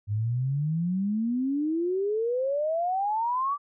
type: exponential sweep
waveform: sine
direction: up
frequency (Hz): 100.5 to 1174.7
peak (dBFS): -24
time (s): 0.07-3.58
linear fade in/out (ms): 50
effects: none